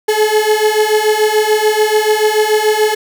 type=beating tone pair; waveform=35% pulse; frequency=424.6 / 431.5 Hz; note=G#4 / A4; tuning=+38 / -34 cents; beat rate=6.9 Hz; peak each=-12 / -11 dBFS; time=0.08-2.95 s; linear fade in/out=10 ms; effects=none